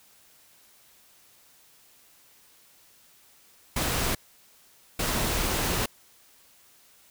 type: noise bursts at uneven times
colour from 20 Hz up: pink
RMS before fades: -27 dBFS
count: 2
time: 3.76-4.15 / 4.99-5.86 s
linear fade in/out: 5 ms
effects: white hiss -58 dBFS RMS until 7.1 s